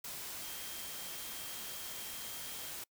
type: tone in noise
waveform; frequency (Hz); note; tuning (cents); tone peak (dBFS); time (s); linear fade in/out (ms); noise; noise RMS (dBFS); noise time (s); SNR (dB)
sine; 3200; G7; +35; -52; 0.42-2.7; 5; white; -44; 0.04-2.84; -11
effects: noise-tail reverb RT60 0.1 s tail -25 dB re dry